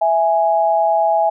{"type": "tone pair together", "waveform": "sine", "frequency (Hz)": [659.7, 830.6], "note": ["E5", "G#5"], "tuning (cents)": [1, 0], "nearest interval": "major third", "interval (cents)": 399, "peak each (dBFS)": [-15, -15], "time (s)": [0.01, 1.3], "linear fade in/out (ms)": 10, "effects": []}